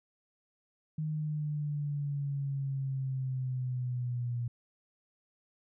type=exponential sweep; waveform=sine; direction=down; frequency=155.56 to 119.3 Hz; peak=-31 dBFS; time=0.98-4.48 s; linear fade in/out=5 ms; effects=none